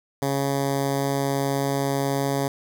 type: tone with notch filter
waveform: 10% pulse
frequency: 138.59 Hz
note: C#3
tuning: in tune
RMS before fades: -24 dBFS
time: 0.22-2.48 s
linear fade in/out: 2 ms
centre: 2600 Hz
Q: 1.1
effects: none